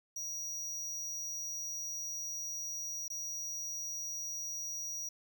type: tone with dropouts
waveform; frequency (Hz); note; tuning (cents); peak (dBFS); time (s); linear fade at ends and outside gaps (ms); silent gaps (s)
square; 5770; F#8; -44; -38; 0.16-5.09; 5; 3.081-3.101
effects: 11-bit